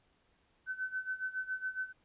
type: tone with tremolo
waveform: sine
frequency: 1520 Hz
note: F#6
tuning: 46 cents sharp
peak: -32 dBFS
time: 0.66-1.93 s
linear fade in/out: 50 ms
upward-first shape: sine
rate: 7.2 Hz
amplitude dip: 85%
effects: pink hiss -72 dBFS RMS until 2.04 s + resampled to 8000 Hz